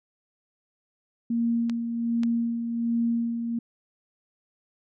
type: tone with tremolo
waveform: sine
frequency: 233.1 Hz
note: A#3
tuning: in tune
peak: -21 dBFS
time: 1.3-3.59 s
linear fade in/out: 5 ms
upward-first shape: sine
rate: 1.3 Hz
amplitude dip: 50%
type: clicks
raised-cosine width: 0.2 ms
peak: -20 dBFS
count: 2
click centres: 1.697 / 2.234 s
effects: none